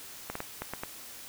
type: clicks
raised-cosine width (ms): 0.5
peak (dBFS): -19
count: 6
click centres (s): 0.3 / 0.354 / 0.404 / 0.62 / 0.736 / 0.835
effects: white hiss -46 dBFS RMS until 1.28 s

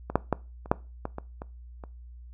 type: clicks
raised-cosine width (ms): 1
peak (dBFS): -19 / -6 / -9 / -28 / -6 / -17 / -20 / -23 / -27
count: 9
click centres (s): 0.1 / 0.156 / 0.327 / 0.659 / 0.715 / 1.054 / 1.184 / 1.419 / 1.838
effects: noise-tail reverb RT60 0.3 s tail -21 dB re dry + added 60 Hz sine -43 dBFS peak until 2.33 s

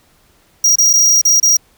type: tone with dropouts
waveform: square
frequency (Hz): 5710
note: F8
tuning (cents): +37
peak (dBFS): -8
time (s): 0.64-1.57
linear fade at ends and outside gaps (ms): 5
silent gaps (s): 0.757-0.784 / 0.931-0.936 / 1.215-1.251 / 1.4-1.428
effects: pink hiss -53 dBFS RMS until 1.77 s

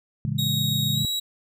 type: chord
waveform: sine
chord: A major seventh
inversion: none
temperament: just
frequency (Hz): 110 / 137.5 / 165 / 206.2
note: A2 / C#3 / E3 / G#3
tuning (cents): 0 / -14 / +2 / -12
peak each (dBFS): -30 / -26 / -31 / -31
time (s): 0.25-1.05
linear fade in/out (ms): 0
type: tone with pitch glide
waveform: 40% pulse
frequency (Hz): 3780 to 3871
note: A#7 to B7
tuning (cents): +23 to -35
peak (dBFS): -23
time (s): 0.38-1.2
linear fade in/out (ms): 10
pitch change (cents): +42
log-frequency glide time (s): 0.93-1.01
effects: none

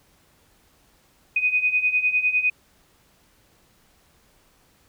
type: beating tone pair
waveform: sine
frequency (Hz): 2488 / 2497.9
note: D#7 / D#7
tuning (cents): -1 / +6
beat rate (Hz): 9.9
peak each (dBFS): -24 / -20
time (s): 1.36-2.5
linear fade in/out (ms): 5
effects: pink hiss -60 dBFS RMS until 4.88 s

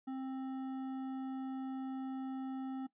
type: tone with hard clipping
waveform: triangle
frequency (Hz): 263.9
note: C4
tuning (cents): +15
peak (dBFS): -40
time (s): 0.07-2.87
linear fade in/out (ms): 10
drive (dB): 13
effects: noise-tail reverb RT60 0.1 s tail -17 dB re dry + resampled to 8000 Hz

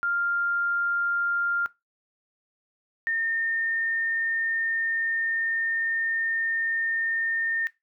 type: tone pair in turn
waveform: sine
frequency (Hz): 1396.9 / 1820.6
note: F6 / A#6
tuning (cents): 0 / -41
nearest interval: perfect fourth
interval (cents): 459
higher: second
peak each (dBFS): -23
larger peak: neither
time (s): 0.03-1.66 / 3.07-7.67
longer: second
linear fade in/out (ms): 0
effects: noise-tail reverb RT60 0.2 s tail -19 dB re dry

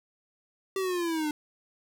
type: linear sweep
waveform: square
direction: down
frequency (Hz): 389.3 to 295.3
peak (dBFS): -28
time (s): 0.76-1.31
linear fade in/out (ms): 2
effects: none

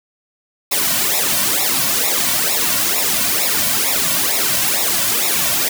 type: noise with flanger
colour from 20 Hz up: white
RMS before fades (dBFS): -17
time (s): 0.71-5.69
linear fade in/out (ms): 10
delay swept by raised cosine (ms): 0.64 to 2.44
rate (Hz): 2.2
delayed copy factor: -0.95
effects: none

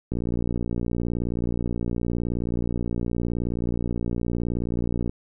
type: click train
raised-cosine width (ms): 3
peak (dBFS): -14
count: 295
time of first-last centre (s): 0.12-5.095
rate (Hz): 59.1
effects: none

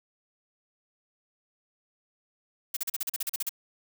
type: noise bursts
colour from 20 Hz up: blue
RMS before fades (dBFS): -30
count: 12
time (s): 2.74-3.493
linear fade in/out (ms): 5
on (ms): 27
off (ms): 39
effects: none

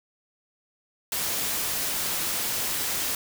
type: noise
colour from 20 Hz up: white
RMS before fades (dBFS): -28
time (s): 1.12-3.15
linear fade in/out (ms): 2
effects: none

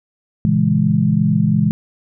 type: chord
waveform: sine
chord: A# half-diminished seventh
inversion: none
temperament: equal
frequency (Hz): 116.54 / 138.59 / 164.81 / 207.7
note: A#2 / C#3 / E3 / G#3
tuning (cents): 0 / 0 / 0 / 0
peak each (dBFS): -20 / -20 / -16 / -16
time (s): 0.45-1.71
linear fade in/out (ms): 0
effects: none

